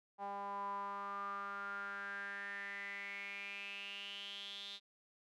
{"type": "tone with band-pass filter sweep", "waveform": "sawtooth", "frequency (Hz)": 200, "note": "G3", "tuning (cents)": 35, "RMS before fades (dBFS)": -45, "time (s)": [0.18, 4.8], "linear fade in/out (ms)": 50, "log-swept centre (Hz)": [850, 3700], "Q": 8.1, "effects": []}